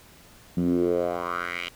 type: tone with band-pass filter sweep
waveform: 10% pulse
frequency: 87.31 Hz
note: F2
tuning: in tune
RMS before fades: -26 dBFS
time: 0.57-1.69 s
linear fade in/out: 5 ms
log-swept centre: 190 to 2900 Hz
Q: 3.7
effects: pink hiss -52 dBFS RMS until 1.75 s